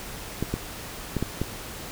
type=clicks; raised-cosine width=3 ms; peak=-12 dBFS; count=5; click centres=0.426 / 0.54 / 1.167 / 1.226 / 1.416 s; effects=pink hiss -38 dBFS RMS until 1.91 s